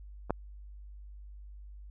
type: clicks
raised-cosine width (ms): 1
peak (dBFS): -30 / -14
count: 2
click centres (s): 0.297 / 0.306
effects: added 50 Hz sine -45 dBFS peak until 1.9 s